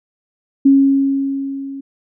sine tone with level ramp, 274 Hz, C#4, 20 cents flat, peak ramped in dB -5 to -26 dBFS, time 0.65-1.81 s, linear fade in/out 10 ms, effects none

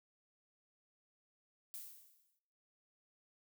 violet noise with exponential decay, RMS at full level -45 dBFS, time 1.74-2.39 s, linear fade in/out 0 ms, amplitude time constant 140 ms, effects noise-tail reverb RT60 0.9 s tail -22 dB re dry

